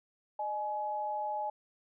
sine tone pair together, 610 / 843.6 Hz, D#5 / G#5, -34 / +27 cents, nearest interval tritone, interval 561 cents, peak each -39 / -33 dBFS, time 0.39-1.5 s, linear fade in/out 5 ms, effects none

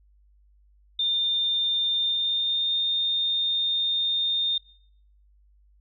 sine tone with pitch glide, 3610 to 3644 Hz, A7 to A#7, +44 to -40 cents, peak -22 dBFS, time 0.99-4.58 s, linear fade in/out 5 ms, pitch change +16 cents, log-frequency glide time 1.94-2.75 s, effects noise-tail reverb RT60 0.7 s tail -22 dB re dry + added 50 Hz sine -56 dBFS peak until 5.8 s

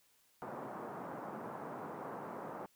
white band-pass noise, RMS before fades -45 dBFS, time 0.42-2.66 s, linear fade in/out 0 ms, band 140 to 1100 Hz, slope 24 dB/octave, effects white hiss -71 dBFS RMS until 2.75 s

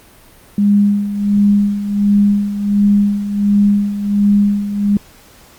sine tone with tremolo, 203.7 Hz, G#3, 33 cents flat, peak -7 dBFS, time 0.58-4.97 s, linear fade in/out 2 ms, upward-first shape sine, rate 1.4 Hz, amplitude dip 70%, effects pink hiss -44 dBFS RMS until 5.58 s + Opus 32 kbps

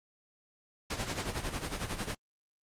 pink noise with tremolo, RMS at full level -33 dBFS, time 0.9-2.15 s, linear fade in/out 5 ms, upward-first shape sine, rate 11 Hz, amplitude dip 65%, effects low-pass 9000 Hz 12 dB/octave + Opus 48 kbps

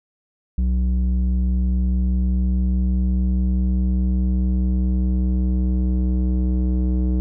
square tone with low-pass filter sweep, 62.4 Hz, B1, 19 cents sharp, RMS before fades -19 dBFS, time 0.58-7.2 s, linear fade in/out 0 ms, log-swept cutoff 150 to 290 Hz, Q 1.7, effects none

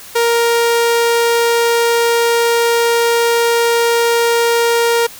sawtooth tone, 467.6 Hz, A#4, 5 cents sharp, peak -7 dBFS, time 0.15-5.07 s, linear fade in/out 10 ms, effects white hiss -35 dBFS RMS until 5.19 s

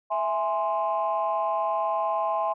sine chord, E augmented, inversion none, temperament equal, 659.3 / 830.6 / 1046.5 Hz, E5 / G#5 / B#5, 0 / 0 / 0 cents, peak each -27 dBFS, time 0.1-2.54 s, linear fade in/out 20 ms, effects tanh soft clip ceiling -16 dBFS

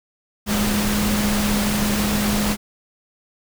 sine tone in noise, 207.7 Hz, G#3, in tune, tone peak -20 dBFS, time 0.46-2.57 s, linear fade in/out 50 ms, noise pink, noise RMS -23 dBFS, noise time 0.46-2.57 s, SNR 0 dB, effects none

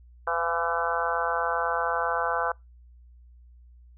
harmonic tone with a mistuned harmonic, 167.9 Hz, E3, 32 cents sharp, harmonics 3 / 4 / 5 / 6 / 7 / 8 / 9, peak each -32 / -32 / -32 / -32 / -32 / -32 / -32 dBFS, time 0.27-2.52 s, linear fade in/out 5 ms, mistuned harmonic 4, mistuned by +26 cents, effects noise-tail reverb RT60 0.2 s tail -25 dB re dry + added 60 Hz sine -49 dBFS peak until 3.97 s

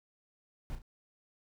brown noise with echo, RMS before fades -38 dBFS, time 0.7-0.75 s, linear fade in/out 0 ms, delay 34 ms, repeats 2, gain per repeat -8 dB, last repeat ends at 0.818 s, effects none

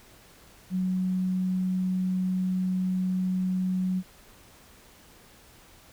sine tone, 185 Hz, F#3, in tune, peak -24 dBFS, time 0.7-4.03 s, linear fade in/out 50 ms, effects pink hiss -54 dBFS RMS until 5.92 s

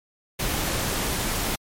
pink noise, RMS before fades -26 dBFS, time 0.39-1.56 s, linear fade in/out 10 ms, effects MP3 64 kbps

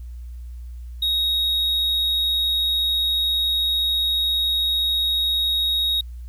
triangle tone, 3769 Hz, A#7, 18 cents sharp, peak -17 dBFS, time 1.02-6.01 s, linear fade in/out 5 ms, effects added 60 Hz sine -32 dBFS peak until 6.28 s + white hiss -62 dBFS RMS until 6.28 s

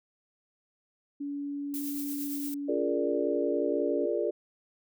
sine tone, 285.1 Hz, C#4, 49 cents sharp, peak -32 dBFS, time 1.2-4.06 s, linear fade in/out 10 ms
violet noise with tremolo, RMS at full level -37 dBFS, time 1.74-2.54 s, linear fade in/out 0 ms, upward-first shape triangle, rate 8.8 Hz, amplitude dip 45%
sine chord, Bb dominant seventh, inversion second, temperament equal, 349.2 / 415.3 / 466.2 / 587.3 Hz, F4 / Ab4 / Bb4 / D5, 0 / 0 / 0 / 0 cents, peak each -32 dBFS, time 2.68-4.31 s, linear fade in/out 10 ms
effects none

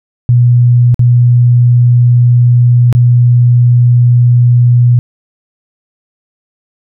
sine tone with dropouts, 121.6 Hz, B2, 26 cents flat, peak -3 dBFS, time 0.29-4.99 s, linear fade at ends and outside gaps 0 ms, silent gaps 0.944-0.993 / 2.927-2.95 s, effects none

